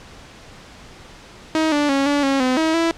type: tone with pitch steps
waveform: sawtooth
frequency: 316.5 / 292.5 / 275.1 / 287.7 / 273.1 / 255.4 / 319.6 / 331.6 Hz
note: D#4 / D4 / C#4 / D4 / C#4 / C4 / D#4 / E4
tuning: +30 / -7 / -13 / -36 / -26 / -42 / +47 / +10 cents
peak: -12 dBFS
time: 1.55-2.91 s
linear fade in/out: 0 ms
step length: 170 ms
effects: pink hiss -42 dBFS RMS until 2.97 s + low-pass 6000 Hz 12 dB/octave